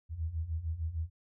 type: beating tone pair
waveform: sine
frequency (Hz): 77 / 83.6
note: D#2 / E2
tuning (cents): -17 / +25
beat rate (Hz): 6.6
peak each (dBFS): -38 / -34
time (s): 0.09-1.1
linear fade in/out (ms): 50
effects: none